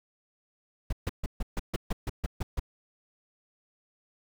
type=noise bursts; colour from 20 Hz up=brown; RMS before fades=-28 dBFS; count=11; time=0.9-2.597 s; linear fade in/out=5 ms; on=27 ms; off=140 ms; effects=none